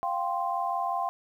sine chord, F suspended second, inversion none, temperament equal, 698.5 / 784 / 1046.5 Hz, F5 / G5 / C6, 0 / 0 / 0 cents, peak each -31 dBFS, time 0.03-1.09 s, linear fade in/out 0 ms, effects 10-bit

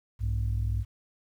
sine tone pair together, 61.2 / 102.4 Hz, B1 / G#2, -15 / -24 cents, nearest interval major sixth, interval 891 cents, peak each -27 dBFS, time 0.19-0.85 s, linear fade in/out 50 ms, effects tanh soft clip ceiling -21 dBFS + 10-bit

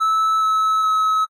triangle tone with pitch steps, 1307 / 1296.5 / 1286 Hz, E6 / E6 / E6, -15 / -29 / -43 cents, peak -13 dBFS, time 0-1.26 s, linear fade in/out 20 ms, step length 420 ms, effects AAC 48 kbps

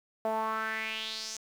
sawtooth tone with band-pass filter sweep, 220 Hz, A3, in tune, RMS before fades -34 dBFS, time 0.25-1.37 s, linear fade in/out 0 ms, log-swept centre 680 to 6500 Hz, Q 4.1, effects 9-bit

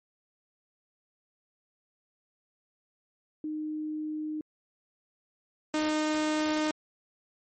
sine / sawtooth tone pair in turn, 307.3 / 307.3 Hz, D#4 / D#4, -21 / -21 cents, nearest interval unison, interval 0 cents, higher neither, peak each -31 / -22 dBFS, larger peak second, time 3.44-4.41 / 5.74-6.71 s, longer neither, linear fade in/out 2 ms, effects MP3 32 kbps

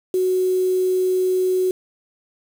sine tone with quantisation, 370 Hz, F#4, in tune, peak -16 dBFS, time 0.14-1.71 s, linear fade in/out 2 ms, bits 6, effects none

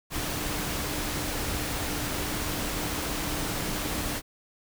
sine tone in noise, 298 Hz, D4, 25 cents sharp, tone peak -39 dBFS, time 0.1-4.22 s, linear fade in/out 50 ms, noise pink, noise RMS -31 dBFS, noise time 0.1-4.22 s, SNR -11 dB, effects none

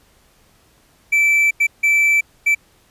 triangle tone bursts at uneven times, 2324 Hz, D7, 19 cents flat, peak -10 dBFS, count 4, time 1.12-1.51 / 1.6-1.67 / 1.83-2.21 / 2.46-2.55 s, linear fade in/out 10 ms, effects pink hiss -55 dBFS RMS until 2.9 s + resampled to 32000 Hz

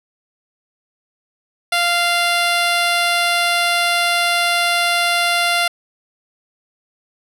10% pulse tone, 695 Hz, F5, 9 cents flat, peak -6 dBFS, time 1.72-5.68 s, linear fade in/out 5 ms, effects low-pass 12000 Hz 12 dB/octave

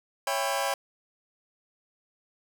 sawtooth chord, C# half-diminished seventh, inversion none, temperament just, 554.4 / 665.2 / 798.3 / 997.9 Hz, C#5 / E5 / G5 / B5, 0 / +16 / +31 / +18 cents, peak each -27 / -30 / -27 / -29 dBFS, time 0.27-0.74 s, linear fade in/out 2 ms, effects none

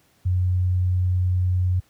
sine tone, 91 Hz, F#2, 28 cents flat, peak -17 dBFS, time 0.25-1.8 s, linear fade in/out 10 ms, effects pink hiss -61 dBFS RMS until 1.89 s + high-pass 60 Hz 12 dB/octave

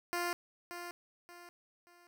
10% pulse tone with echo, 349.2 Hz, F4, in tune, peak -25 dBFS, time 0.13-0.33 s, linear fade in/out 0 ms, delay 580 ms, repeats 3, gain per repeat -9 dB, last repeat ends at 2.07 s, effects none

